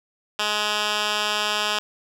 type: tone with band-pass filter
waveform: 10% pulse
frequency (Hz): 210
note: G#3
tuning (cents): +19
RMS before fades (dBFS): -24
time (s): 0.39-1.79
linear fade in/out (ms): 2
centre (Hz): 3200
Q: 0.99
effects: none